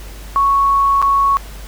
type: tone with dropouts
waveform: sine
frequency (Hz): 1108.7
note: C#6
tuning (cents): 0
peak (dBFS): -10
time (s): 0.36-1.37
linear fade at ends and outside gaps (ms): 0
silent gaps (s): 1.017-1.025
effects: added 50 Hz sine -30 dBFS peak until 1.67 s + pink hiss -38 dBFS RMS until 1.67 s